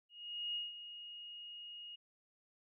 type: tone with ADSR envelope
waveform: sine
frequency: 2870 Hz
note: F7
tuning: 47 cents sharp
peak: -36 dBFS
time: 0.09-1.96 s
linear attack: 460 ms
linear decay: 170 ms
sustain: -11 dB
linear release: 11 ms
effects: none